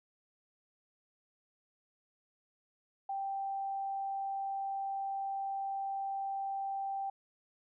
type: tone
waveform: sine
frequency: 784 Hz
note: G5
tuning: in tune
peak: -34 dBFS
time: 3.09-7.1 s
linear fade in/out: 5 ms
effects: none